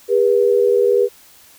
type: tone pair together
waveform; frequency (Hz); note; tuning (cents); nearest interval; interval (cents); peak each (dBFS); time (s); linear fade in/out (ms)
sine; 403.6 / 484.4; G#4 / B4; -49 / -34; minor third; 315; -14 / -14; 0.08-1.09; 50
effects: white hiss -47 dBFS RMS until 1.58 s